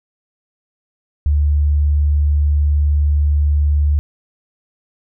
sine tone, 73.42 Hz, D2, in tune, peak -11 dBFS, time 1.26-3.99 s, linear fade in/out 0 ms, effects none

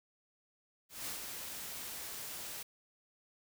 white noise with ADSR envelope, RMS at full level -40 dBFS, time 0.89-2.63 s, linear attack 180 ms, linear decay 110 ms, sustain -4 dB, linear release 7 ms, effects none

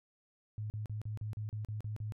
sine tone bursts, 106.8 Hz, G#2, 49 cents sharp, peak -36 dBFS, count 10, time 0.58-2.122 s, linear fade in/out 0 ms, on 120 ms, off 38 ms, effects none

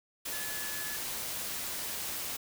sine tone in noise, 1715 Hz, A6, 45 cents flat, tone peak -42 dBFS, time 0.32-0.97 s, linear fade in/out 10 ms, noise white, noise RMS -37 dBFS, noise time 0.25-2.37 s, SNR -8 dB, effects none

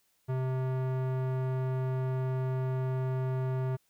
square tone with low-pass filter, 129.9 Hz, C3, 12 cents flat, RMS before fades -31 dBFS, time 0.28-3.77 s, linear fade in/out 20 ms, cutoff 1200 Hz, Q 0.67, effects white hiss -72 dBFS RMS until 3.89 s

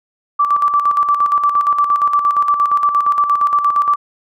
sine tone with tremolo, 1164 Hz, D6, 16 cents flat, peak -9 dBFS, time 0.39-3.96 s, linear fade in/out 10 ms, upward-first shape square, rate 8.6 Hz, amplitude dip 55%, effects none

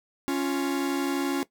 45% pulse tone pair together, 277.2 / 349.3 Hz, C#4 / F4, 0 / 0 cents, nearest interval major third, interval 400 cents, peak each -26 / -30 dBFS, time 0.28-1.43 s, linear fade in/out 0 ms, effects noise-tail reverb RT60 0.1 s tail -17 dB re dry

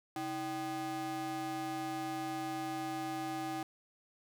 square ring-modulated tone, 227 Hz, A#3, 46 cents flat, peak -34 dBFS, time 0.16-3.63 s, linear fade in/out 2 ms, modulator 548 Hz, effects none

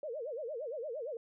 sine tone with vibrato, 532 Hz, C5, 29 cents sharp, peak -37 dBFS, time 0.03-1.17 s, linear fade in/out 2 ms, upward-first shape sine, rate 8.7 Hz, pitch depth 290 cents each way, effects none

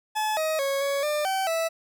40% pulse tone with pitch steps, 859 / 630 / 551 / 559 / 598 / 768 / 656 Hz, A5 / D#5 / C#5 / C#5 / D5 / G5 / E5, -42 / +21 / -11 / +14 / +31 / -36 / -9 cents, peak -23 dBFS, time 0.15-1.69 s, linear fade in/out 20 ms, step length 220 ms, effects none

